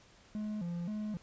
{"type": "tone with vibrato", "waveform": "triangle", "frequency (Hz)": 191.4, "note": "G3", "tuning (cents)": -41, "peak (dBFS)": -33, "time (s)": [0.35, 1.17], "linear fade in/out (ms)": 0, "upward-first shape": "square", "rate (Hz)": 1.9, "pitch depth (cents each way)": 180, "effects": ["pink hiss -61 dBFS RMS until 1.22 s", "resampled to 16000 Hz"]}